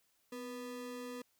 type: ring-modulated tone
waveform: square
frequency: 370 Hz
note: F#4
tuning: in tune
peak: -40 dBFS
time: 0.32-1.22 s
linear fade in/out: 5 ms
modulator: 117 Hz
effects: white hiss -75 dBFS RMS until 1.39 s